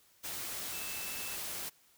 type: tone in noise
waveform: sine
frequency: 2637 Hz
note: E7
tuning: in tune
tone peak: -46 dBFS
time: 0.72-1.37 s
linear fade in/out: 20 ms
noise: white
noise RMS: -40 dBFS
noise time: 0.23-1.7 s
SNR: -9 dB
effects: white hiss -66 dBFS RMS until 1.97 s